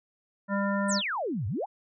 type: harmonic tone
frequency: 199.4 Hz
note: G3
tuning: 30 cents sharp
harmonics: 1 / 3 / 5 / 7 / 9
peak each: -27 / -32 / -34 / -35 / -37 dBFS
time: 0.48-1.02 s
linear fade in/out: 50 ms
type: exponential two-way sweep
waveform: sine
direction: down then up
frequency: 9290 to 88.9 to 941 Hz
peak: -28 dBFS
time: 0.88-1.66 s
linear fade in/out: 20 ms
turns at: 1.47 s
effects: none

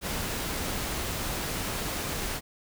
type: noise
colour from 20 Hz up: pink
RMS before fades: -32 dBFS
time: 0.01-2.41 s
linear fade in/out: 50 ms
effects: none

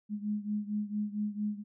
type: beating tone pair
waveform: sine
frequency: 207.7 / 212.1 Hz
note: G#3 / G#3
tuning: 0 / +37 cents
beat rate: 4.4 Hz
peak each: -33 / -36 dBFS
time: 0.09-1.64 s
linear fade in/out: 50 ms
effects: none

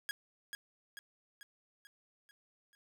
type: tone with echo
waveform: sawtooth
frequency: 1651 Hz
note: G#6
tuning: 11 cents flat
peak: -32 dBFS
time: 0.09-0.11 s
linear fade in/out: 0 ms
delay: 440 ms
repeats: 6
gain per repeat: -5 dB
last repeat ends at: 2.75 s
effects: none

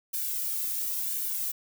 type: noise with flanger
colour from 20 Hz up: violet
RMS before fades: -31 dBFS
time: 0.13-1.52 s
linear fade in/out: 10 ms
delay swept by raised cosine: 1.5 to 2.09 ms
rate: 0.95 Hz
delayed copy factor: -0.95
effects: none

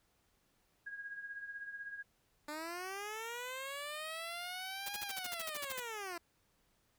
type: tone with tremolo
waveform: sine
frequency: 1640 Hz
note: G#6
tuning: 22 cents flat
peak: -40 dBFS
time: 0.86-2.03 s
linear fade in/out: 10 ms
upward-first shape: triangle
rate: 16 Hz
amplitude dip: 70%
type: linear two-way sweep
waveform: 10% pulse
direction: up then down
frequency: 293.7 to 829 to 334 Hz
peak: -33 dBFS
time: 2.48-6.18 s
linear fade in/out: 5 ms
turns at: 5.01 s
type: noise bursts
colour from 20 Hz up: white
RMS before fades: -42 dBFS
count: 13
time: 4.86-5.801 s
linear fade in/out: 5 ms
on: 29 ms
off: 47 ms
effects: pink hiss -75 dBFS RMS until 6.98 s

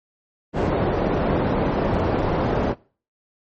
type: low-pass noise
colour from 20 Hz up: white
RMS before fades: -21 dBFS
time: 0.53-2.75 s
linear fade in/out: 50 ms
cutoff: 560 Hz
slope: 12 dB/octave
effects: noise-tail reverb RT60 0.4 s tail -22 dB re dry + MP3 32 kbps

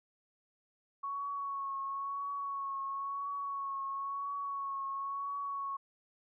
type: tone with vibrato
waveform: sine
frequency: 1108.7 Hz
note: C#6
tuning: in tune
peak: -35 dBFS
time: 1.03-5.77 s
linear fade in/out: 10 ms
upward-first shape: triangle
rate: 0.98 Hz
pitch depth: 30 cents each way
effects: none

